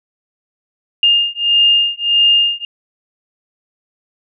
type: beating tone pair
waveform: sine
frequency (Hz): 2820 / 2821.6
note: F7 / F7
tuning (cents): +16 / +17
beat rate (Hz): 1.6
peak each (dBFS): -13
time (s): 1.03-2.65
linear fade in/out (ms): 2
effects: none